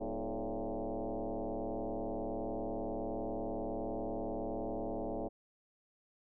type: tone with frequency modulation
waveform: sine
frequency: 130.7 Hz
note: C3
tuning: 1 cent flat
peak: -35 dBFS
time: 0-5.29 s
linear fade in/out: 20 ms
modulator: 110 Hz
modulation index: 5.7
effects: none